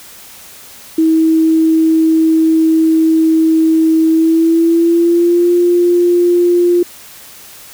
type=tone with pitch glide; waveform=sine; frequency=321.2 to 350.3 Hz; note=E4 to F4; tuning=-45 to +5 cents; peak=-7 dBFS; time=0.98-6.83 s; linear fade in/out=5 ms; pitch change=+150 cents; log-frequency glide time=4.09-5.52 s; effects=white hiss -36 dBFS RMS until 7.73 s